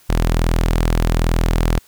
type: tone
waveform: sawtooth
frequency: 41.2 Hz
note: E1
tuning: in tune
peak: -10 dBFS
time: 0.09-1.79 s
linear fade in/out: 10 ms
effects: white hiss -51 dBFS RMS until 1.87 s